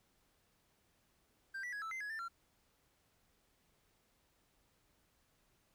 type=tone with pitch steps; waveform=triangle; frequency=1576 / 1956 / 1667 / 1319 / 2074 / 1678 / 1783 / 1369 Hz; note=G6 / B6 / G#6 / E6 / C7 / G#6 / A6 / F6; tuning=+9 / -17 / +6 / +1 / -16 / +17 / +22 / -35 cents; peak=-39 dBFS; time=1.54-2.284 s; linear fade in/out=10 ms; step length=93 ms; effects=pink hiss -75 dBFS RMS until 5.74 s